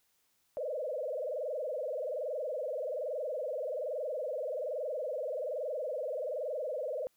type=tone with frequency modulation; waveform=sine; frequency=560 Hz; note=C#5; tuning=18 cents sharp; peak=-33 dBFS; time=0.57-7.07 s; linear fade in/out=0 ms; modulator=21.2 Hz; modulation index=3.4; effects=white hiss -74 dBFS RMS until 7.16 s